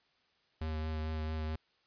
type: tone with vibrato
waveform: square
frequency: 78.4 Hz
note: D#2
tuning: 14 cents sharp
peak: -35 dBFS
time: 0.61-1.56 s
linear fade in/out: 5 ms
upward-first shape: triangle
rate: 4.5 Hz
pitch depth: 18 cents each way
effects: white hiss -72 dBFS RMS until 1.86 s + resampled to 11025 Hz